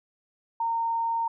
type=tone; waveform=sine; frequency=919 Hz; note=A#5; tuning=25 cents flat; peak=-24 dBFS; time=0.6-1.28 s; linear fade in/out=5 ms; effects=none